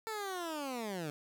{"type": "linear sweep", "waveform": "15% pulse", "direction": "down", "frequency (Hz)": [450, 143.1], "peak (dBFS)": -31, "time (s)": [0.07, 1.1], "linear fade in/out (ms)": 0, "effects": []}